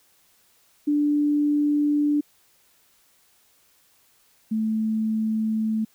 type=tone pair in turn; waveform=sine; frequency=293.7 / 219.1 Hz; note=D4 / A3; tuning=0 / -7 cents; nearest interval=perfect fourth; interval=507 cents; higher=first; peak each=-18 / -21 dBFS; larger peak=first; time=0.87-2.21 / 4.51-5.85 s; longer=neither; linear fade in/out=10 ms; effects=white hiss -61 dBFS RMS until 5.94 s